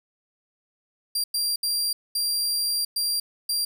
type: tone bursts at uneven times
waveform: sawtooth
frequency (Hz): 4748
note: D8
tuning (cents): +18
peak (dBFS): -20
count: 6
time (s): 1.15-1.24 / 1.34-1.56 / 1.63-1.93 / 2.15-2.85 / 2.96-3.2 / 3.49-3.65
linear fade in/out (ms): 5
effects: none